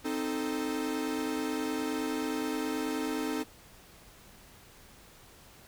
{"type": "chord", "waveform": "45% pulse", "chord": "A diminished", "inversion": "first", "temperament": "equal", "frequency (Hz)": [261.6, 311.1, 440], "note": ["C4", "Eb4", "A4"], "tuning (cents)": [0, 0, 0], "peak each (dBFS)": [-35, -34, -37], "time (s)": [0.04, 3.44], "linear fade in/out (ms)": 20, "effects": ["pink hiss -55 dBFS RMS until 5.67 s"]}